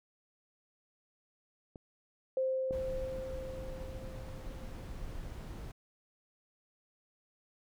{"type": "clicks", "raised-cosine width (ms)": 2, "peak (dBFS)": [-34, -26], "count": 2, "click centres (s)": [1.758, 2.709]}
{"type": "tone with exponential decay", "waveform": "sine", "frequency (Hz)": 523.3, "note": "C5", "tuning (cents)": 0, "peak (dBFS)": -28, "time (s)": [2.37, 5.64], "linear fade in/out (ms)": 2, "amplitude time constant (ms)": 710}
{"type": "noise", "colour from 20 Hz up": "brown", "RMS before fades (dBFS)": -43, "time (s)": [2.72, 5.72], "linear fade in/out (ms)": 10}
{"effects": []}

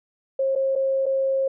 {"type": "tone with dropouts", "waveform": "sine", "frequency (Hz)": 537, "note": "C5", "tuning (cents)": 45, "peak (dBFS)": -19, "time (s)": [0.39, 1.48], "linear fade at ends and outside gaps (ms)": 5, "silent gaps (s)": [[0.553, 0.559], [0.754, 0.759], [1.058, 1.063]], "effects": []}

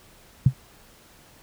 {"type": "tone with exponential decay", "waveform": "sine", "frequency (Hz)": 130.81, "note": "C3", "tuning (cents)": 0, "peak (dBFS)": -8, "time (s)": [0.46, 0.54], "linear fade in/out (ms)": 5, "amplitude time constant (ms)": 16, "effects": ["pink hiss -53 dBFS RMS until 1.42 s"]}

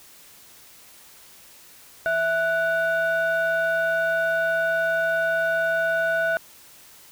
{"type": "tone pair together", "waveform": "sine", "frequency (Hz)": [659.3, 1480.1], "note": ["E5", "F#6"], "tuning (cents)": [0, 0], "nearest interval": "octave + major second", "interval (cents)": 1400, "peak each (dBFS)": -21, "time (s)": [2.06, 6.37], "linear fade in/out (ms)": 0, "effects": ["tanh soft clip ceiling -16 dBFS", "white hiss -49 dBFS RMS until 7.11 s"]}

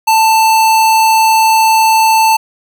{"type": "tone", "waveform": "square", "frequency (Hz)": 886, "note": "A5", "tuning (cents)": 12, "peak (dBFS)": -7, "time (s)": [0.07, 2.37], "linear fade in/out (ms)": 10, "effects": []}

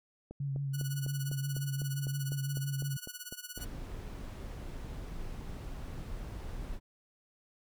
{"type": "click train", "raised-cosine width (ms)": 2, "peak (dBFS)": -31, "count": 14, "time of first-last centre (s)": [0.31, 3.576], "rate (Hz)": 3.98}
{"type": "tone with vibrato", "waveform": "sine", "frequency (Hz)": 138.6, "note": "C#3", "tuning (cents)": 0, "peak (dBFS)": -32, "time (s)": [0.4, 2.97], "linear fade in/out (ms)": 5, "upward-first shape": "sine", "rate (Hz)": 5.8, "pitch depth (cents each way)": 32}
{"type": "tone with tremolo", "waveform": "5% pulse", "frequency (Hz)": 1469, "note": "F#6", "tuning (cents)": -13, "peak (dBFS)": -28, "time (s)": [0.73, 3.66], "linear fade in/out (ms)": 20, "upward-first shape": "sine", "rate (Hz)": 17, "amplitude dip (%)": 85}
{"type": "noise", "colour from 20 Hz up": "brown", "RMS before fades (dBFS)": -41, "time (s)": [3.56, 6.8], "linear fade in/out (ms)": 50}
{"effects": []}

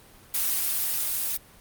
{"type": "noise with level ramp", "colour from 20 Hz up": "blue", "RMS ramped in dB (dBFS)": [-25, -28], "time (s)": [0.34, 1.37], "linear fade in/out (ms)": 5, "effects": ["pink hiss -52 dBFS RMS until 1.6 s", "Opus 32 kbps"]}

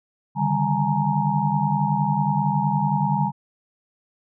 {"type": "tone cluster", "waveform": "sine", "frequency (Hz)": [143.6, 154.4, 198.8, 844, 932], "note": ["D3", "D#3", "G3", "G#5", "A#5"], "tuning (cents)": [-39, -13, 25, 28, -1], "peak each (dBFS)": -25, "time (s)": [0.35, 3.32], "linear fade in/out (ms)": 50, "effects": []}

